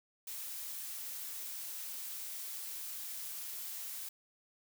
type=noise; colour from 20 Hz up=blue; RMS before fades=-43 dBFS; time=0.27-4.09 s; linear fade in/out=5 ms; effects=none